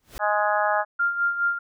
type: noise with exponential growth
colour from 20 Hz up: pink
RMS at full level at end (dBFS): -34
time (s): 0-0.18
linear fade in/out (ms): 0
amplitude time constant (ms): 37
type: harmonic tone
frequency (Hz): 208.6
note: G#3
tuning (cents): +8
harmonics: 3 / 4 / 5 / 6 / 7 / 8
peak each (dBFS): -25 / -24 / -30 / -27 / -30 / -28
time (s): 0.19-0.85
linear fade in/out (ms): 50
type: tone with tremolo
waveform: sine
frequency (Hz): 1396.9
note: F6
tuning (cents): 0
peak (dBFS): -18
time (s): 0.99-1.59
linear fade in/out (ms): 10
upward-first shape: sine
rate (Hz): 4.8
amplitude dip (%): 65
effects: none